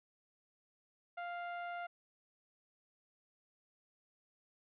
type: tone with low-pass filter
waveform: 15% pulse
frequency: 698.5 Hz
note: F5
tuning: in tune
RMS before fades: -43 dBFS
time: 1.17-1.87 s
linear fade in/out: 10 ms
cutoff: 1400 Hz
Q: 0.54
effects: resampled to 11025 Hz